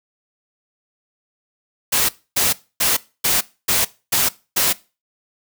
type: noise bursts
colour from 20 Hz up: white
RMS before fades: -17 dBFS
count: 7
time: 1.92-4.73 s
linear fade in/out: 10 ms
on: 170 ms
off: 270 ms
effects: noise-tail reverb RT60 0.3 s tail -20 dB re dry